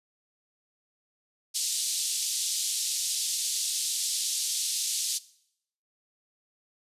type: band-pass noise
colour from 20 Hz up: white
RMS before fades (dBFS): -30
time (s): 1.54-5.19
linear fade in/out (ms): 20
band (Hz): 3600 to 9500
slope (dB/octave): 24
effects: noise-tail reverb RT60 0.7 s tail -19 dB re dry + resampled to 32000 Hz